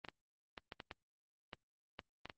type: clicks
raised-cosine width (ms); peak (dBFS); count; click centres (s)
0.3; -29; 10; 0.048 / 0.086 / 0.578 / 0.722 / 0.802 / 0.912 / 1.532 / 1.992 / 2.256 / 2.298
effects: Opus 24 kbps